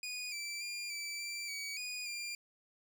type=tone with pitch steps; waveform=20% pulse; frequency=2468 / 2333 / 2400 / 2322 / 2346 / 2270 / 2467 / 2391 Hz; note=D#7 / D7 / D7 / D7 / D7 / C#7 / D#7 / D7; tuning=-15 / -12 / +37 / -20 / -2 / +41 / -15 / +30 cents; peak=-34 dBFS; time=0.03-2.35 s; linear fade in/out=2 ms; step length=290 ms; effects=none